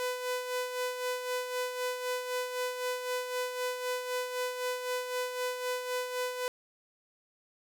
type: tone with tremolo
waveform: sawtooth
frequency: 500 Hz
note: B4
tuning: 21 cents sharp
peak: -26 dBFS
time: 0-6.48 s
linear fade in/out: 0 ms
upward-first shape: sine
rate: 3.9 Hz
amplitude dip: 55%
effects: none